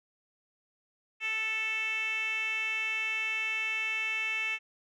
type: tone with band-pass filter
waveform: 10% pulse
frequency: 440 Hz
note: A4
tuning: in tune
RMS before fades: -32 dBFS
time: 1.2-4.59 s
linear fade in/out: 50 ms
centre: 2500 Hz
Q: 8.6
effects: none